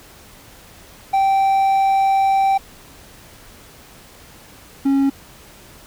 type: tone pair in turn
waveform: triangle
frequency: 779 / 274.4 Hz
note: G5 / C#4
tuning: -11 / -17 cents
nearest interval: octave + tritone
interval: 1806 cents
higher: first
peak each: -11 dBFS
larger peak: neither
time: 1.13-2.58 / 4.85-5.1 s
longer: first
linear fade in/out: 10 ms
effects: pink hiss -44 dBFS RMS until 5.86 s